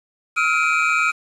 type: tone cluster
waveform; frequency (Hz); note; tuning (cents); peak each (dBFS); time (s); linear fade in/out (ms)
triangle; 1284 / 1405 / 2336 / 2494; E6 / F6 / D7 / D#7; -46 / +10 / -10 / +3; -20; 0.36-1.12; 20
effects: resampled to 24000 Hz + 7-bit